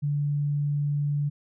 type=tone; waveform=sine; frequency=145.2 Hz; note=D3; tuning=19 cents flat; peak=-23 dBFS; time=0.02-1.3 s; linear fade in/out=20 ms; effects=none